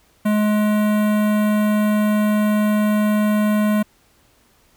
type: tone with notch filter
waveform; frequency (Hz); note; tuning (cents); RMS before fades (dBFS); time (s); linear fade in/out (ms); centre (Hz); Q
square; 210.9; G#3; +27; -17; 0.25-3.83; 10; 5200; 0.5
effects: pink hiss -57 dBFS RMS until 4.76 s

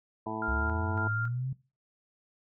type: harmonic tone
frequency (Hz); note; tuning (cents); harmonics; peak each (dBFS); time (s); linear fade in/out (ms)
109.9; A2; -2; 1 / 2 / 3 / 4 / 6 / 7 / 8 / 9; -44 / -40 / -39 / -42 / -40 / -43 / -40 / -40; 0.26-1.08; 5
type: tone with tremolo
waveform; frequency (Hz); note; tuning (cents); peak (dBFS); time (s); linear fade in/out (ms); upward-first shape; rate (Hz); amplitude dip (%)
sine; 1396.9; F6; 0; -31; 0.42-1.28; 2; square; 1.8; 60
type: linear sweep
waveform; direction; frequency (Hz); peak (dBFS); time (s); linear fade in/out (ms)
sine; up; 65.41 to 134.9; -30; 0.48-1.53; 5
effects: noise-tail reverb RT60 0.3 s tail -19 dB re dry

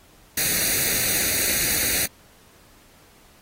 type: noise with comb filter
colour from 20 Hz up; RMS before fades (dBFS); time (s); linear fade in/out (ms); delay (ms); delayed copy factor
white; -22; 0.37-2.06; 5; 0.47; +0.8
effects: pink hiss -54 dBFS RMS until 3.41 s + AAC 48 kbps

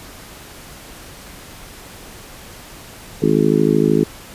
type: harmonic tone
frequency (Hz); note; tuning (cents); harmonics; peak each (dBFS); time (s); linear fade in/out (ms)
53.1; G#1; +39; 3 / 4 / 5 / 6 / 7 / 8; -19 / -19 / -19 / -19 / -19 / -19; 3.22-4.04; 5
effects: pink hiss -38 dBFS RMS until 4.34 s + resampled to 32000 Hz

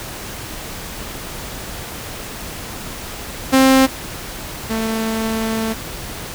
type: tone pair in turn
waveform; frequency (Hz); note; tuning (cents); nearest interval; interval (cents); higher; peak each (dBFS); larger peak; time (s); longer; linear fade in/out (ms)
sawtooth; 264.7 / 222.6; C4 / A3; +20 / +20; minor third; 300; first; -5 / -15; first; 3.52-3.87 / 4.69-5.74; second; 20
effects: pink hiss -30 dBFS RMS until 6.34 s

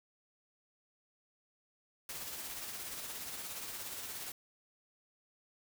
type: noise with tremolo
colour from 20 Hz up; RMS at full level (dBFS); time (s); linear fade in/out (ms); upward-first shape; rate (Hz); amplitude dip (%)
white; -42; 2.09-4.32; 2; sine; 17; 35
effects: none

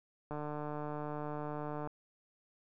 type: click train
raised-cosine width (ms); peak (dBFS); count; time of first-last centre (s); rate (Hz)
1; -27; 234; 0.31-1.874; 149
effects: none

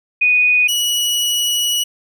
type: tone pair in turn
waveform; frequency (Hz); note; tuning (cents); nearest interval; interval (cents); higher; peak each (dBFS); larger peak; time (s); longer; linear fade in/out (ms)
sine / sawtooth; 2479 / 2928; D#7 / F#7; -7 / -19; minor third; 288; second; -10 / -12; first; 0.21-0.68 / 0.68-1.84; second; 10
effects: none

